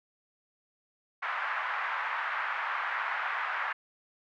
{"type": "band-pass noise", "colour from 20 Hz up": "white", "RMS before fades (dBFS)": -33, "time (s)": [1.22, 3.73], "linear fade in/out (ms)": 10, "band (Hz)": [890, 1800], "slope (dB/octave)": 24, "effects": []}